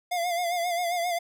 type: tone with vibrato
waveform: square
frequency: 698 Hz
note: F5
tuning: 1 cent flat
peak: -26 dBFS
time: 0.11-1.19 s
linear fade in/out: 10 ms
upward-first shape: sine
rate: 7.5 Hz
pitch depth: 58 cents each way
effects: none